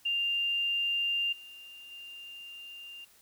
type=tone with level steps; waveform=sine; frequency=2794 Hz; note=F7; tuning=in tune; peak=-27 / -46 / -43 dBFS; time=0.05-3.05 s; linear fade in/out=10 ms; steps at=1.32 / 1.91 s; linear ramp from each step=10 ms; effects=white hiss -61 dBFS RMS until 3.21 s